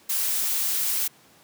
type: noise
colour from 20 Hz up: blue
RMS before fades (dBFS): -25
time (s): 0.09-1.08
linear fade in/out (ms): 10
effects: pink hiss -55 dBFS RMS until 1.43 s + high-pass 150 Hz 12 dB/octave